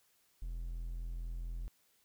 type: tone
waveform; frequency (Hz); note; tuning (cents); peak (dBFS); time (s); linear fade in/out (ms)
triangle; 42.16; E1; +40; -36; 0.42-1.68; 0
effects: white hiss -72 dBFS RMS until 2.04 s